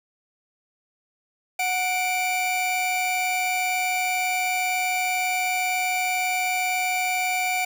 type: tone pair together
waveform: 45% pulse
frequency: 736 / 2341 Hz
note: F#5 / D7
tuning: -9 / -6 cents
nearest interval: octave + minor sixth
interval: 2003 cents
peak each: -25 dBFS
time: 1.59-7.65 s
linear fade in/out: 5 ms
effects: none